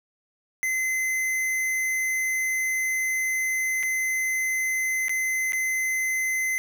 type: tone with dropouts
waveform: square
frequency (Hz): 2052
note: C7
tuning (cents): -34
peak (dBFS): -24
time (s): 0.63-6.58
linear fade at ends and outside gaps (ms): 0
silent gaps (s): 3.829-3.833 / 5.083-5.094 / 5.522-5.532
effects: 10-bit